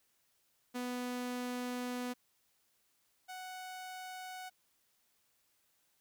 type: tone pair in turn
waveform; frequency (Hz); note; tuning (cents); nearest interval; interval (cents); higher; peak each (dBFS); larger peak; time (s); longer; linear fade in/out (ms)
sawtooth; 247.4 / 741.4; B3 / F#5; +3 / +3; octave + perfect fifth; 1900; second; -33 / -40; first; 0.74-2.14 / 3.28-4.5; first; 20
effects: white hiss -75 dBFS RMS until 6 s